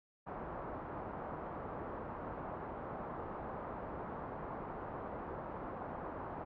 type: low-pass noise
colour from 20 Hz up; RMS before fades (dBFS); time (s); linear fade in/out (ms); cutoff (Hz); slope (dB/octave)
white; -44; 0.26-6.45; 20; 1100; 24
effects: none